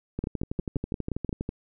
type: two click trains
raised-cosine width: 3 ms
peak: -17 / -16 dBFS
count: 17 / 7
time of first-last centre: 0.19-1.491 / 0.24-1.293 s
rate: 12.3 / 5.7 Hz
effects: none